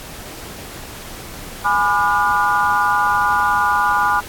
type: chord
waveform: sine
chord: G# diminished seventh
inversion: none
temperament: just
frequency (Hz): 830.6 / 996.7 / 1196.1 / 1435.3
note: G#5 / B5 / D6 / F6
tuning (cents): 0 / +16 / +31 / +47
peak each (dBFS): -19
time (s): 1.64-4.21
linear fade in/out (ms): 20
effects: pink hiss -34 dBFS RMS until 4.28 s + AAC 64 kbps